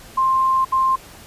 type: tone bursts at uneven times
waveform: sine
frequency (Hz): 1053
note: C6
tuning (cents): +11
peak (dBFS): -14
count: 2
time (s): 0.17-0.65 / 0.72-0.96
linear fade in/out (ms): 10
effects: pink hiss -42 dBFS RMS until 1.26 s + resampled to 32000 Hz